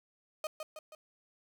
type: tone with echo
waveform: 35% pulse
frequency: 620 Hz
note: D#5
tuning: 6 cents flat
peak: -32 dBFS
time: 0.44-0.47 s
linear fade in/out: 2 ms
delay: 160 ms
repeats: 3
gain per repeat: -5 dB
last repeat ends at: 0.95 s
effects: none